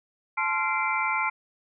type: tone cluster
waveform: sine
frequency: 873 / 1046 / 1378 / 2078 / 2342 Hz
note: A5 / C6 / F6 / C7 / D7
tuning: -14 / -1 / -24 / -12 / -5 cents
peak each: -30 dBFS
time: 0.37-1.3 s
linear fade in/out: 10 ms
effects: none

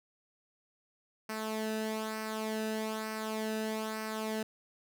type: tone with flanger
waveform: sawtooth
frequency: 218.3 Hz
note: A3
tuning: 13 cents flat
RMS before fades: -36 dBFS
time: 1.29-4.43 s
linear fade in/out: 5 ms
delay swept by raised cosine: 0.28 to 0.92 ms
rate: 1.1 Hz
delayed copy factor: -0.6
effects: none

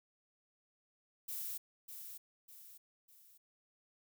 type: noise with echo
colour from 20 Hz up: violet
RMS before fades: -42 dBFS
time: 1.28-1.58 s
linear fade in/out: 10 ms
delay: 600 ms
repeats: 3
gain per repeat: -7 dB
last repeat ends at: 3.38 s
effects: none

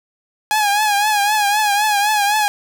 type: tone with vibrato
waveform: sawtooth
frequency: 832 Hz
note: G#5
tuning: 3 cents sharp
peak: -10 dBFS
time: 0.51-2.48 s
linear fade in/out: 0 ms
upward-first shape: triangle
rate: 3.9 Hz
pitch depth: 77 cents each way
effects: none

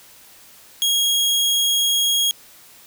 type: tone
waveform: sawtooth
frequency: 3288 Hz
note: G#7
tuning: 18 cents flat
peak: -13 dBFS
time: 0.82-2.31 s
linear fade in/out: 0 ms
effects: white hiss -47 dBFS RMS until 2.86 s

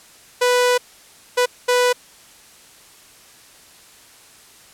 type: tone bursts at uneven times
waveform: sawtooth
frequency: 493.9 Hz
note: B4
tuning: in tune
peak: -10 dBFS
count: 3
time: 0.41-0.78 / 1.37-1.46 / 1.68-1.93 s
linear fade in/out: 10 ms
effects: white hiss -47 dBFS RMS until 4.73 s + low-pass 11000 Hz 12 dB/octave

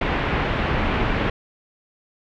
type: low-pass noise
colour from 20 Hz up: pink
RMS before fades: -22 dBFS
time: 0.01-1.3 s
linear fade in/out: 5 ms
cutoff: 2800 Hz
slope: 24 dB/octave
effects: none

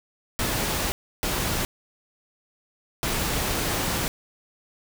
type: noise bursts at uneven times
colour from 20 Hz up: pink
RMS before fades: -26 dBFS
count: 3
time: 0.39-0.92 / 1.23-1.65 / 3.03-4.08 s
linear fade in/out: 0 ms
effects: none

